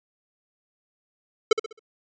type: tone with echo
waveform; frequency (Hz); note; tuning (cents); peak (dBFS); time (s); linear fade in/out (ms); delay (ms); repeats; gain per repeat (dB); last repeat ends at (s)
square; 440; A4; 0; -13; 1.51-1.53; 5; 66; 4; -9; 1.794
effects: resampled to 16000 Hz

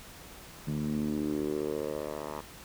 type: tone with band-pass filter sweep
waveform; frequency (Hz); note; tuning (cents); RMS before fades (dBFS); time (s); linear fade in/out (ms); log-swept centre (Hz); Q
10% pulse; 75; D2; +37; -33; 0.67-2.41; 10; 170 to 850; 3.2
effects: pink hiss -49 dBFS RMS until 2.64 s

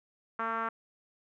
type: tone with low-pass filter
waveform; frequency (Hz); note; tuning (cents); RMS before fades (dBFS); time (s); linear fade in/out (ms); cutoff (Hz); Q
5% pulse; 226.4; A3; +50; -33; 0.39-0.69; 5; 1300; 3.4
effects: none

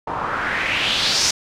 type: noise with low-pass filter sweep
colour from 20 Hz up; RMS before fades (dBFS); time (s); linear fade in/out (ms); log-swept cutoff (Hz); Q
white; -21; 0.07-1.31; 5; 880 to 6100; 3.2
effects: none

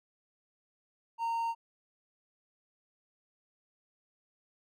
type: tone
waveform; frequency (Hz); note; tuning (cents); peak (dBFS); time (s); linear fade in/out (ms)
triangle; 921; A#5; -21; -28; 1.18-1.55; 50
effects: none

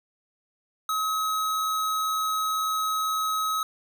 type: tone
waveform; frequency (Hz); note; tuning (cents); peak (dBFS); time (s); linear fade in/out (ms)
square; 1277; D#6; +45; -25; 0.89-3.63; 2
effects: none

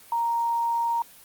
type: tone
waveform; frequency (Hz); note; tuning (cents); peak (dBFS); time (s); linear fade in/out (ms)
sine; 932.3; A#5; 0; -22; 0.12-1.02; 2
effects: white hiss -50 dBFS RMS until 1.24 s + Opus 32 kbps

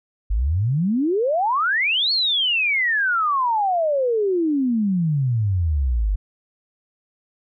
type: exponential two-way sweep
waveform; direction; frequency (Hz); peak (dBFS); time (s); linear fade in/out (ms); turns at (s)
sine; up then down; 46.91 to 4435 to 46.91; -17; 0.3-6.16; 10; 2.12
effects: none

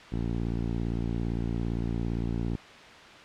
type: tone with low-pass filter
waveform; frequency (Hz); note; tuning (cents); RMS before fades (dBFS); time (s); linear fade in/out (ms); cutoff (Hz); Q
10% pulse; 57.6; A#1; -20; -30; 0.12-2.56; 5; 420; 0.58
effects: white hiss -47 dBFS RMS until 3.24 s + low-pass 3000 Hz 12 dB/octave

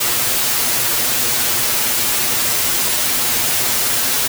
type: noise with comb filter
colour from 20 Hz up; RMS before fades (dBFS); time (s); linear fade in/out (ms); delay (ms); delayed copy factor
white; -17; 0-4.28; 10; 8.3; +0.75
effects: none

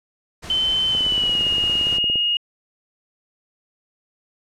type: noise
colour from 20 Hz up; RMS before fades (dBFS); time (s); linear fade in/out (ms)
pink; -35; 0.42-1.99; 20
type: tone with pitch glide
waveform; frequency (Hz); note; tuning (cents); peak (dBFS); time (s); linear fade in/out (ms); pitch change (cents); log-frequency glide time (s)
sine; 3068 to 2863; G7 to F7; -38 to +42; -17; 0.5-2.37; 2; -120; 0.9-1.41
type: click train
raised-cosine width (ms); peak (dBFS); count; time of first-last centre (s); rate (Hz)
2; -19; 22; 0.95-2.157; 17.4
effects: low-pass 8000 Hz 12 dB/octave

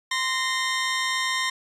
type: tone pair together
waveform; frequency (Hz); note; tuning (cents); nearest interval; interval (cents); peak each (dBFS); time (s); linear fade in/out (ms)
20% pulse; 1038 / 1847.5; C6 / A#6; -14 / -16; minor seventh; 998; -21 / -21; 0.11-1.5; 5
effects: resampled to 24000 Hz

